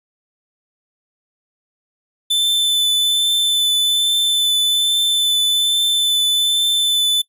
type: tone with vibrato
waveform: 45% pulse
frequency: 3520 Hz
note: A7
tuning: in tune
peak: -13 dBFS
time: 2.3-7.22 s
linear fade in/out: 10 ms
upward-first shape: triangle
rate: 1.2 Hz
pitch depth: 13 cents each way
effects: noise-tail reverb RT60 0.1 s tail -22 dB re dry + resampled to 32000 Hz